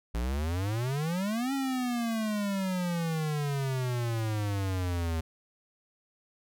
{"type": "exponential two-way sweep", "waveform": "square", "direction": "up then down", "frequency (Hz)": [55, 276.4, 79.9], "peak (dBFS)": -29, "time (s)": [0.14, 5.21], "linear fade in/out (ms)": 10, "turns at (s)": 1.53, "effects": []}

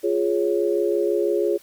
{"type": "chord", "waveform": "sine", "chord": "Db major", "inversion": "first", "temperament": "equal", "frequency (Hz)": [349.2, 415.3, 554.4], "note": ["F4", "Ab4", "Db5"], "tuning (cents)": [0, 0, 0], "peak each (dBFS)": [-22, -21, -25], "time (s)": [0.03, 1.58], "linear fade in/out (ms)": 20, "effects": ["white hiss -51 dBFS RMS until 1.62 s", "MP3 96 kbps"]}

